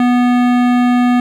sine tone with hard clipping, 245.6 Hz, B3, 9 cents flat, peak -11 dBFS, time 0-1.2 s, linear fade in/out 2 ms, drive 17 dB, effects none

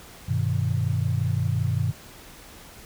sine chord, G augmented, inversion none, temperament equal, 98 / 123.47 / 155.56 Hz, G2 / B2 / D#3, 0 / 0 / 0 cents, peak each -25 / -25 / -28 dBFS, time 0.28-1.92 s, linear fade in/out 10 ms, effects pink hiss -46 dBFS RMS until 2.85 s

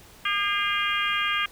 harmonic tone with a mistuned harmonic, 403.7 Hz, G#4, 49 cents flat, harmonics 3 / 4 / 5 / 6 / 7 / 8, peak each -28 / -29 / -30 / -31 / -31 / -32 dBFS, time 0.25-1.46 s, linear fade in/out 5 ms, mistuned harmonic 5, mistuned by +56 cents, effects pink hiss -50 dBFS RMS until 1.51 s

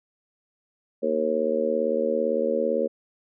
harmonic tone, 77.78 Hz, D#2, in tune, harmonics 3 / 4 / 5 / 6 / 7, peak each -30 / -33 / -30 / -26 / -25 dBFS, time 1.02-2.88 s, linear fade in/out 20 ms, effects none

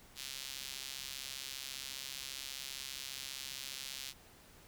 sawtooth tone with high-pass filter, 134.9 Hz, C#3, 47 cents flat, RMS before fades -45 dBFS, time 0.15-4.14 s, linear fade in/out 50 ms, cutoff 3600 Hz, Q 1.3, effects pink hiss -60 dBFS RMS until 4.67 s

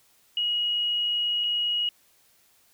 sine tone pair in turn, 2897 / 2897 Hz, F#7 / F#7, -37 / -37 cents, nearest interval unison, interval 0 cents, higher neither, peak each -23 dBFS, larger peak neither, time 0.37-1.44 / 1.44-1.89 s, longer first, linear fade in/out 2 ms, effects white hiss -62 dBFS RMS until 2.73 s

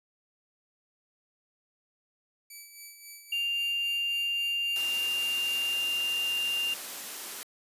5% pulse tone with tremolo, 2300 Hz, D7, 37 cents flat, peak -33 dBFS, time 2.5-5.73 s, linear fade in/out 5 ms, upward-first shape sine, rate 3.7 Hz, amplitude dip 55%
sine tone, 2794 Hz, F7, in tune, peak -27 dBFS, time 3.32-6.74 s, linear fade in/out 5 ms
white high-pass noise, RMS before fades -39 dBFS, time 4.76-7.43 s, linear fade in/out 0 ms, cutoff 200 Hz, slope 24 dB/octave
effects resampled to 32000 Hz

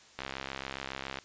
click train, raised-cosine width 0.3 ms, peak -20 dBFS, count 68, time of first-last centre 0.19-1.187 s, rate 67.2 Hz, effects white hiss -57 dBFS RMS until 1.24 s + resampled to 16000 Hz

